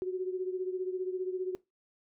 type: beating tone pair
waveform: sine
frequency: 367.9 / 382.9 Hz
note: F#4 / G4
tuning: -10 / -41 cents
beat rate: 15 Hz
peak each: -32 / -38 dBFS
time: 0.02-1.55 s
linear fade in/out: 0 ms
effects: noise-tail reverb RT60 0.2 s tail -20 dB re dry